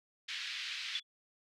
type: band-pass noise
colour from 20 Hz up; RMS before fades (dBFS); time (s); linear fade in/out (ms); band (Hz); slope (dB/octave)
white; -41; 0.28-1; 10; 1800 to 4100; 24
type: tone with exponential decay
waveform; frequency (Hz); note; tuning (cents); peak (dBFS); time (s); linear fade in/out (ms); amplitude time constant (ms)
sine; 3425; A7; -47; -29; 0.95-1.03; 5; 17
effects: none